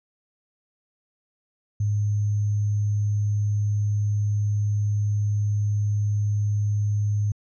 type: tone with sample-and-hold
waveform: sine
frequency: 103.83 Hz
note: G#2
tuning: in tune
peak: -20 dBFS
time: 1.8-7.32 s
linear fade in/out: 5 ms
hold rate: 6300 Hz
effects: resampled to 16000 Hz